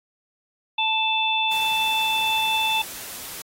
harmonic tone, 880 Hz, A5, in tune, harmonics 1 / 3 / 4, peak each -24 / -24 / -24 dBFS, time 0.78-2.82 s, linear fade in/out 5 ms
white noise, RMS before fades -36 dBFS, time 1.51-3.42 s, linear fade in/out 5 ms
effects AAC 48 kbps

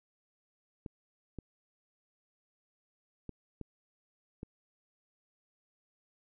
clicks, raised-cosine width 3 ms, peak -28 dBFS, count 5, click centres 0.862 / 1.387 / 3.293 / 3.613 / 4.431 s, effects none

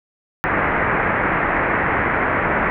white low-pass noise, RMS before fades -19 dBFS, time 0.44-2.7 s, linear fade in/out 0 ms, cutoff 2100 Hz, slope 48 dB/octave, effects none

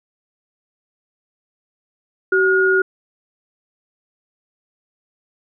sine tone pair together, 379.8 / 1435 Hz, F#4 / F6, +45 / +47 cents, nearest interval octave + major seventh, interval 2302 cents, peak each -15 dBFS, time 2.32-2.82 s, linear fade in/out 5 ms, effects none

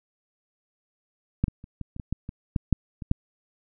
clicks, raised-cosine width 5 ms, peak -9 / -17 / -30 / -21 / -25 / -21 / -14 / -22 / -10 / -6 / -23 / -8 dBFS, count 12, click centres 1.44 / 1.482 / 1.641 / 1.813 / 1.964 / 1.998 / 2.126 / 2.291 / 2.562 / 2.727 / 3.022 / 3.114 s, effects none

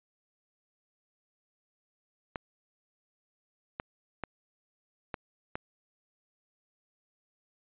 clicks, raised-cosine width 0.5 ms, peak -19 dBFS, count 5, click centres 2.358 / 3.799 / 4.237 / 5.142 / 5.555 s, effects resampled to 8000 Hz

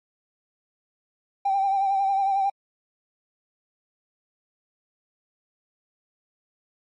triangle tone with vibrato, 784 Hz, G5, in tune, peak -16 dBFS, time 1.45-2.5 s, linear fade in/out 10 ms, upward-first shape triangle, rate 11 Hz, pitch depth 47 cents each way, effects tanh soft clip ceiling -17 dBFS + MP3 48 kbps

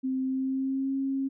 sine tone with pitch glide, 261.6 to 270.2 Hz, C4 to C#4, 0 to -44 cents, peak -26 dBFS, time 0.03-1.29 s, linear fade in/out 20 ms, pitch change +56 cents, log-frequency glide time 0.22-0.94 s, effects none

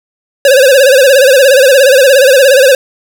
square tone with vibrato, 535 Hz, C5, 38 cents sharp, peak -3 dBFS, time 0.45-2.75 s, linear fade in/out 2 ms, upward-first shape sine, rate 17 Hz, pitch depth 110 cents each way, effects none

